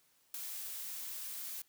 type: noise with ADSR envelope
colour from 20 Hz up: blue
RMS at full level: -36 dBFS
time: 0.34-1.62 s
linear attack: 4 ms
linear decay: 3 ms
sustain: -7 dB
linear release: 5 ms
effects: white hiss -71 dBFS RMS until 1.68 s + high-pass 60 Hz 12 dB/octave